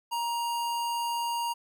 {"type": "tone", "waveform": "square", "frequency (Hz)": 941, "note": "A#5", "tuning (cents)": 16, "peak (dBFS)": -29, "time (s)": [0.11, 1.54], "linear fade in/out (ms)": 20, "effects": []}